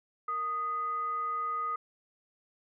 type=tone with frequency modulation; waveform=sine; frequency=1242 Hz; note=D#6; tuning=3 cents flat; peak=-30 dBFS; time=0.28-1.76 s; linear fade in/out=5 ms; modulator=777 Hz; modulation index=0.22; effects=none